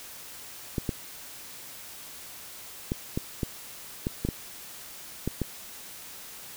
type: clicks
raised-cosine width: 3 ms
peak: -14 dBFS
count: 10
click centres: 0.782 / 0.892 / 2.919 / 3.175 / 3.432 / 4.069 / 4.25 / 4.288 / 5.276 / 5.417 s
effects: white hiss -44 dBFS RMS until 6.56 s